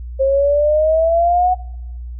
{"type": "exponential sweep", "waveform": "sine", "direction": "up", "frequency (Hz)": [532, 740], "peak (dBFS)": -11, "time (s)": [0.19, 1.55], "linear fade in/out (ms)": 20, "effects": ["noise-tail reverb RT60 1.0 s tail -24 dB re dry", "added 60 Hz sine -26 dBFS peak until 2.19 s"]}